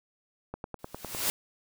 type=click train; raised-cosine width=1 ms; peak=-22 dBFS; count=7; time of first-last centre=0.54-1.149 s; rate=9.86 Hz
type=noise with exponential growth; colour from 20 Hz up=white; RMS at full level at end=-26 dBFS; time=0.79-1.3 s; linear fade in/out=0 ms; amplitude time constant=110 ms
effects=none